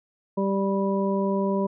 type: harmonic tone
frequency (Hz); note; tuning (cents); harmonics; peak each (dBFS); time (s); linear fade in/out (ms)
196; G3; 0; 1 / 2 / 3 / 5; -24 / -27 / -29 / -31; 0.37-1.67; 10
effects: none